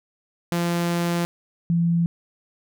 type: tone pair in turn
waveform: sawtooth / sine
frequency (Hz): 172 / 169.44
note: F3 / E3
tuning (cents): -26 / +48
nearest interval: unison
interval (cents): 26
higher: first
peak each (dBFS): -17 / -17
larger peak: neither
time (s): 0.52-1.25 / 1.7-2.06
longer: first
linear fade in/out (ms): 0
effects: none